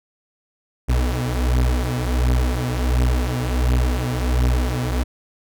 35% pulse beating tone pair, 61.3 / 62.7 Hz, B1 / B1, -12 / +27 cents, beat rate 1.4 Hz, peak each -19 / -18 dBFS, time 0.88-5.04 s, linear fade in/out 20 ms, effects none

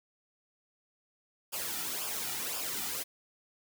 white noise with flanger, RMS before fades -36 dBFS, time 1.52-3.04 s, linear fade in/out 20 ms, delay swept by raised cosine 0.49 to 1.89 ms, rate 1.9 Hz, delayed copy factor -0.65, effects none

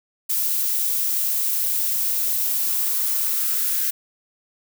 violet noise with high-pass filter sweep, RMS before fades -22 dBFS, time 0.29-3.91 s, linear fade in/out 10 ms, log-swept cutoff 260 to 1600 Hz, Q 3.1, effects none

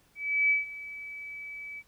sine tone with ADSR envelope, 2295 Hz, D7, 40 cents flat, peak -20 dBFS, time 0.15-1.83 s, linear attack 350 ms, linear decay 150 ms, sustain -18 dB, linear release 45 ms, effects pink hiss -65 dBFS RMS until 1.87 s

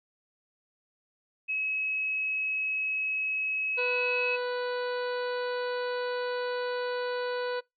sine tone, 2565 Hz, E7, 48 cents flat, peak -28 dBFS, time 1.48-4.37 s, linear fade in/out 20 ms
harmonic tone, 493.6 Hz, B4, 1 cent flat, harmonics 1 / 2 / 3 / 4 / 5 / 6 / 7 / 8 / 9, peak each -30 / -38 / -38 / -49 / -47 / -50 / -54 / -46 / -48 dBFS, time 3.77-7.61 s, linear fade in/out 20 ms
effects noise-tail reverb RT60 0.2 s tail -26 dB re dry

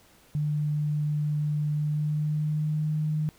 sine tone with pitch glide, 149.5 to 153.53 Hz, D3 to D#3, +31 to -23 cents, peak -24 dBFS, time 0.35-3.29 s, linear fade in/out 0 ms, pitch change +46 cents, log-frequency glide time 1.67-2.88 s, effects pink hiss -58 dBFS RMS until 3.38 s

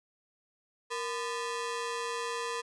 sawtooth ring-modulated tone, 740 Hz, F#5, in tune, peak -26 dBFS, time 0.9-2.62 s, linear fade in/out 20 ms, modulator 271 Hz, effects resampled to 22050 Hz

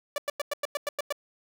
sawtooth tone bursts, 580 Hz, D5, 22 cents flat, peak -23 dBFS, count 9, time 0.16-1.125 s, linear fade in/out 2 ms, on 21 ms, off 97 ms, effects none

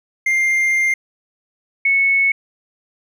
triangle / sine tone pair in turn, 2105 / 2205 Hz, C7 / C#7, +10 / -10 cents, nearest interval minor second, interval 80 cents, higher second, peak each -12 dBFS, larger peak neither, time 0.26-0.94 / 1.85-2.32 s, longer first, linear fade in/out 5 ms, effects none

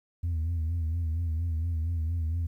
sine tone with vibrato, 82.41 Hz, E2, in tune, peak -24 dBFS, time 0.23-2.47 s, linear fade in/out 10 ms, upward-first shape sine, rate 4.3 Hz, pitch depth 76 cents each way, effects tanh soft clip ceiling -25 dBFS + 11-bit

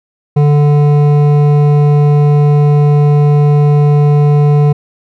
sine tone with hard clipping, 146.5 Hz, D3, 4 cents flat, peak -7 dBFS, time 0.36-4.73 s, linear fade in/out 10 ms, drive 11 dB, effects none

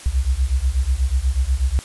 sine beating tone pair, 61.1 / 69.3 Hz, B1 / C#2, -18 / 0 cents, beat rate 8.2 Hz, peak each -19 dBFS, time 0.06-1.79 s, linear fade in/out 0 ms, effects white hiss -39 dBFS RMS until 1.84 s + resampled to 24000 Hz

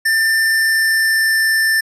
square tone with pitch glide, 1788 to 1777.7 Hz, A6 to A6, +27 to +17 cents, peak -13 dBFS, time 0.05-1.81 s, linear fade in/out 10 ms, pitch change -10 cents, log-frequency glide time 0.44-1.44 s, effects resampled to 32000 Hz

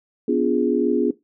sine chord, B diminished seventh, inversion none, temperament equal with one note detuned, 246.9 / 289.5 / 349.2 / 415.3 Hz, B3 / D4 / F4 / Ab4, 0 / -25 / 0 / 0 cents, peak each -22 dBFS, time 0.28-1.11 s, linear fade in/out 5 ms, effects noise-tail reverb RT60 0.2 s tail -18 dB re dry

